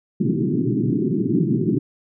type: band-pass noise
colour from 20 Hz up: pink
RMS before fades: -20 dBFS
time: 0.2-1.79 s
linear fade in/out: 10 ms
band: 120 to 390 Hz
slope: 96 dB/octave
effects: none